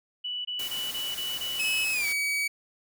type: tone bursts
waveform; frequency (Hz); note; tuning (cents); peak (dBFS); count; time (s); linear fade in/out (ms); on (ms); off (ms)
sine; 2960; F#7; 0; -30; 7; 0.24-1.848; 10; 210; 23
type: noise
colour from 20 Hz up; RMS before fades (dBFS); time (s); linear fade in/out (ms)
white; -38; 0.59-2.13; 5
type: tone with pitch glide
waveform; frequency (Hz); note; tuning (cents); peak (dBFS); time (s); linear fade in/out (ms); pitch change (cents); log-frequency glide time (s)
40% pulse; 2578 to 2270; E7 to C#7; -39 to +41; -25; 1.59-2.48; 10; -220; 1.92-2.07
effects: none